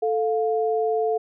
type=tone pair together; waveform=sine; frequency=440.1 / 705 Hz; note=A4 / F5; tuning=0 / +16 cents; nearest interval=minor sixth; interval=816 cents; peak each=-21 / -25 dBFS; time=0.02-1.18 s; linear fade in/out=10 ms; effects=none